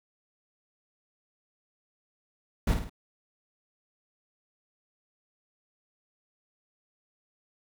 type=noise with echo; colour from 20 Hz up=brown; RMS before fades=-24 dBFS; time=2.67-2.74 s; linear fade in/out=5 ms; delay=52 ms; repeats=3; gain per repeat=-6 dB; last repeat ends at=2.896 s; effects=none